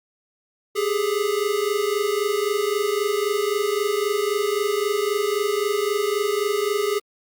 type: tone pair together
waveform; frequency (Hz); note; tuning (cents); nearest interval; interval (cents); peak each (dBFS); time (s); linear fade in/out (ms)
square; 400.4 / 424.2; G4 / G#4; +37 / +37; minor second; 100; -24; 0.75-7; 20
effects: Opus 48 kbps